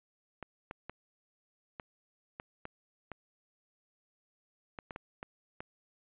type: clicks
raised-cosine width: 0.5 ms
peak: -26 dBFS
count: 12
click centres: 0.427 / 0.711 / 0.896 / 1.798 / 2.399 / 2.654 / 3.117 / 4.788 / 4.908 / 4.961 / 5.229 / 5.605 s
effects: resampled to 8000 Hz